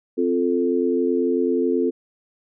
sine chord, F major, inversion second, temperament equal, 261.6 / 349.2 / 440 Hz, C4 / F4 / A4, 0 / 0 / 0 cents, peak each -22 dBFS, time 0.17-1.91 s, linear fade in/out 20 ms, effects none

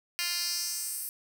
10% pulse tone with high-pass filter sweep, 349.2 Hz, F4, in tune, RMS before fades -33 dBFS, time 0.19-1.09 s, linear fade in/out 0 ms, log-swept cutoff 3100 to 11000 Hz, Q 1.9, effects none

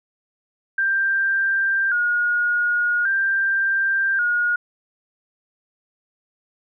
sine tone with vibrato, 1508 Hz, F#6, 32 cents sharp, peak -17 dBFS, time 0.78-4.56 s, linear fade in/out 5 ms, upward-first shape square, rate 0.44 Hz, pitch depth 81 cents each way, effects none

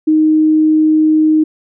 sine tone, 311.1 Hz, D#4, in tune, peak -7 dBFS, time 0.07-1.44 s, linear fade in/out 10 ms, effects none

